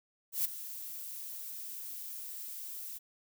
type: noise with ADSR envelope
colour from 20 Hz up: violet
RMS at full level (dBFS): -29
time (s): 0.32-2.99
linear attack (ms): 130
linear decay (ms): 9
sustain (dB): -14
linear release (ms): 22
effects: none